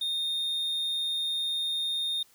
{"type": "tone", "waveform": "triangle", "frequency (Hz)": 3669, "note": "A#7", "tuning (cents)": -28, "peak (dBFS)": -26, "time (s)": [0.01, 2.23], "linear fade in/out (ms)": 5, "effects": ["white hiss -61 dBFS RMS until 2.34 s"]}